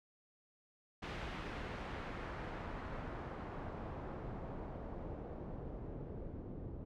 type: noise with low-pass filter sweep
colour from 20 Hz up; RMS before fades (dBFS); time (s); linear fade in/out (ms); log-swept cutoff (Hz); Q
pink; -45; 1.02-6.85; 10; 2800 to 360; 0.87
effects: none